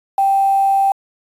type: tone with quantisation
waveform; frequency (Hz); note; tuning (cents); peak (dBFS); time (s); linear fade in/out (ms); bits
sine; 784; G5; 0; -11; 0.18-0.92; 2; 6
effects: resampled to 32000 Hz